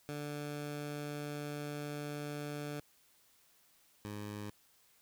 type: tone pair in turn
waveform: 15% pulse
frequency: 146.83 / 103.82 Hz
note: D3 / G#2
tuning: 0 / 0 cents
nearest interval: tritone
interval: 600 cents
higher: first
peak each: -33 / -35 dBFS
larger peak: first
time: 0.09-2.8 / 4.05-4.5 s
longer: first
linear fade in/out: 0 ms
effects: white hiss -68 dBFS RMS until 5.01 s